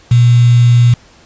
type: tone with quantisation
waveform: sine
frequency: 120.4 Hz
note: B2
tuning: 44 cents flat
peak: -4 dBFS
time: 0.11-0.94 s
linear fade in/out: 5 ms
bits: 4
effects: pink hiss -44 dBFS RMS until 1.25 s + resampled to 16000 Hz